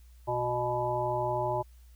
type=harmonic tone with a mistuned harmonic; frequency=122.5 Hz; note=B2; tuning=14 cents flat; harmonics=1 / 3 / 5 / 7 / 8; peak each=-36 / -35 / -32 / -32 / -36 dBFS; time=0.27-1.63 s; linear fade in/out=20 ms; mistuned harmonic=8; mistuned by=+18 cents; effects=added 60 Hz sine -51 dBFS peak until 1.95 s + white hiss -67 dBFS RMS until 1.95 s